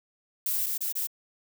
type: noise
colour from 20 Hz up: violet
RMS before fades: -28 dBFS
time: 0.46-0.66 s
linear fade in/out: 2 ms
type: noise bursts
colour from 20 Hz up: violet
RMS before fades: -30 dBFS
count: 3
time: 0.66-1.072 s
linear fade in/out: 10 ms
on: 120 ms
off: 26 ms
effects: none